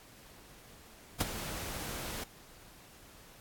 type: noise with ADSR envelope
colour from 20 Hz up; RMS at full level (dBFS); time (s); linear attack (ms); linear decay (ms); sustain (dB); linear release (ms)
pink; -27; 1.2-2.24; 8; 24; -13; 6
effects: pink hiss -56 dBFS RMS until 3.4 s + AAC 64 kbps